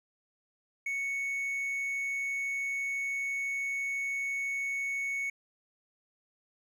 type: tone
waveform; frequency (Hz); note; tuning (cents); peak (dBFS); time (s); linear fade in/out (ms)
triangle; 2217; C#7; 0; -29; 0.86-5.3; 5
effects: none